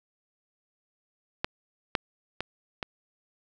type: clicks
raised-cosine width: 0.3 ms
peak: -10 / -7 / -14 / -15 dBFS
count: 4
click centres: 1.445 / 1.952 / 2.406 / 2.828 s
effects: none